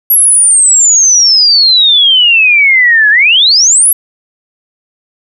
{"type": "exponential two-way sweep", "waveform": "sine", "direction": "down then up", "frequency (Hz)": [11640, 1661.2, 11640], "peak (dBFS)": -3, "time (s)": [0.1, 3.93], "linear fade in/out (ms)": 5, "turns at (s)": 3.1, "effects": []}